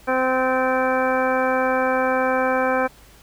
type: harmonic tone with a mistuned harmonic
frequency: 258.8 Hz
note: C4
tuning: 19 cents flat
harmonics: 1 / 2 / 3 / 4 / 5 / 6 / 7 / 9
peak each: -26 / -21 / -25 / -27 / -28 / -26 / -35 / -32 dBFS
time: 0.07-2.88 s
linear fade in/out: 20 ms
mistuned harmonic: 7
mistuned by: -28 cents
effects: added 50 Hz sine -50 dBFS peak until 3.22 s + pink hiss -50 dBFS RMS until 3.22 s